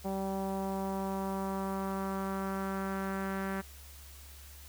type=tone with low-pass filter sweep; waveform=sawtooth; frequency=193.3 Hz; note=G3; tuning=24 cents flat; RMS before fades=-35 dBFS; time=0.04-3.62 s; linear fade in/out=20 ms; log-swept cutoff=760 to 1700 Hz; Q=2.4; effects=added 70 Hz sine -50 dBFS peak until 4.68 s + white hiss -54 dBFS RMS until 4.68 s